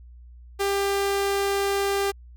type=tone; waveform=sawtooth; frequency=397.3 Hz; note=G4; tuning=23 cents sharp; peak=-18 dBFS; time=0.59-2.12 s; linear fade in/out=20 ms; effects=added 60 Hz sine -43 dBFS peak until 2.36 s